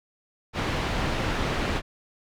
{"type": "low-pass noise", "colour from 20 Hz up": "pink", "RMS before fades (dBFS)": -27, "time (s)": [0.53, 1.82], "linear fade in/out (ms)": 50, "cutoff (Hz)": 3300, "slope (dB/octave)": 12, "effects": []}